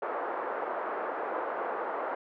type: band-pass noise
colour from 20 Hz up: pink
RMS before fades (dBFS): -34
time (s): 0.02-2.15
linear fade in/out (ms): 5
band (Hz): 420 to 1400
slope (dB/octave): 24
effects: none